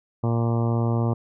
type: harmonic tone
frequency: 116.54 Hz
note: A#2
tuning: in tune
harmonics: 1 / 2 / 3 / 4 / 5 / 6 / 7 / 8 / 9 / 10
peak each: -21 / -27 / -31 / -33 / -35 / -37 / -38 / -39 / -40 / -41 dBFS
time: 0.23-1.14 s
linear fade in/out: 10 ms
effects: none